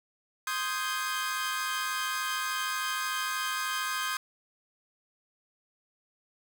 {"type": "chord", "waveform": "sawtooth", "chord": "Ab major seventh", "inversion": "first", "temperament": "equal", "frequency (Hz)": [1046.5, 1244.5, 1568, 1661.2], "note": ["C6", "Eb6", "G6", "Ab6"], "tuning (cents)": [0, 0, 0, 0], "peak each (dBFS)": [-32, -31, -31, -35], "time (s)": [0.47, 4.17], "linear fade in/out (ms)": 2, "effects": []}